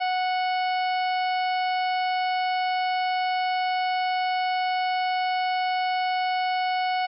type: harmonic tone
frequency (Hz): 737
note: F#5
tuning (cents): -7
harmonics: 1 / 2 / 3 / 4 / 5 / 6 / 7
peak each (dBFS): -23 / -35 / -33 / -37 / -48 / -40 / -46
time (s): 0-7.07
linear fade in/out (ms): 20
effects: none

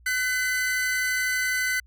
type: tone pair together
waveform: 45% pulse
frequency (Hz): 1510 / 2024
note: F#6 / B6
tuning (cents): +35 / +42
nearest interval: perfect fourth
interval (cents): 507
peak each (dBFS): -26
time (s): 0.06-1.8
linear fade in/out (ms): 5
effects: added 60 Hz sine -51 dBFS peak until 1.86 s

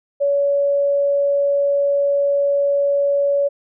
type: tone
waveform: sine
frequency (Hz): 565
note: C#5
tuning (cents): +33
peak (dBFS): -14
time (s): 0.2-3.49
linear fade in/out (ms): 20
effects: none

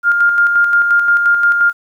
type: tone with tremolo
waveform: sine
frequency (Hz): 1406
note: F6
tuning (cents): +11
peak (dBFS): -7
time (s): 0.03-1.73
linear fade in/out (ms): 50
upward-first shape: square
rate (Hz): 5.7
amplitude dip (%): 40
effects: 8-bit

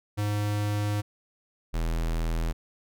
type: tone pair in turn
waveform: square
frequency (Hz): 103.83 / 41.01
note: G#2 / E1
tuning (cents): 0 / -8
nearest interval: octave + major third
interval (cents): 1608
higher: first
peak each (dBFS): -26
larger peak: neither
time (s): 0.17-1.02 / 1.73-2.53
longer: first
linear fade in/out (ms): 20
effects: none

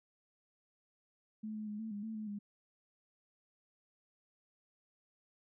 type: tone with pitch steps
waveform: sine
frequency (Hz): 216.1 / 214.2 / 209.4 / 221.8 / 204.5 / 221.6 / 215.1 / 204.6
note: A3 / A3 / G#3 / A3 / G#3 / A3 / A3 / G#3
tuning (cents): -31 / -46 / +15 / +14 / -26 / +13 / -39 / -26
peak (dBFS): -39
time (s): 1.43-2.39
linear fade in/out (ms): 10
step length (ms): 120
effects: none

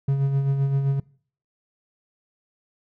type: tone with tremolo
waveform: triangle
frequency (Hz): 137.8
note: C#3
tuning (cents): -10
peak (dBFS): -15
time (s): 0.08-1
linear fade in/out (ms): 5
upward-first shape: sine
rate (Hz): 7.7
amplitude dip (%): 45
effects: noise-tail reverb RT60 0.5 s tail -23 dB re dry

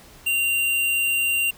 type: tone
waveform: square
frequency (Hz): 2773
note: F7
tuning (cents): -13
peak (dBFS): -20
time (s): 0.26-1.51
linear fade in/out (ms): 10
effects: pink hiss -48 dBFS RMS until 1.57 s

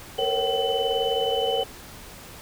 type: tone cluster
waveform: sine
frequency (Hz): 454.2 / 473.3 / 546 / 764 / 3012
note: A#4 / A#4 / C#5 / G5 / F#7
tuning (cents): -45 / +26 / -26 / -45 / +30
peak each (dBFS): -28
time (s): 0.18-1.64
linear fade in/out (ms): 10
effects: pink hiss -43 dBFS RMS until 2.41 s

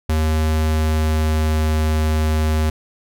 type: tone with pitch glide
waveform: square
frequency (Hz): 78.3 to 77.85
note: D#2 to D#2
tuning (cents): +11 to +2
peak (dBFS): -16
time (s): 0.09-2.7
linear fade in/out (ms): 5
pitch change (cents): -9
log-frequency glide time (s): 0.49-1.74
effects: none

